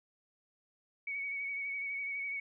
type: tone with vibrato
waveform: sine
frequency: 2241 Hz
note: C#7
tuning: 18 cents sharp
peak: -35 dBFS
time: 1.07-2.4 s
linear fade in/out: 5 ms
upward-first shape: sine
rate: 12 Hz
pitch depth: 30 cents each way
effects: none